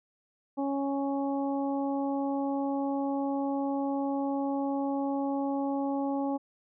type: harmonic tone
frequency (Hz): 277.2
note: C#4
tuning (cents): 0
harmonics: 1 / 2 / 3 / 4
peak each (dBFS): -29 / -35 / -35 / -45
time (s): 0.57-6.38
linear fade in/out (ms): 20
effects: none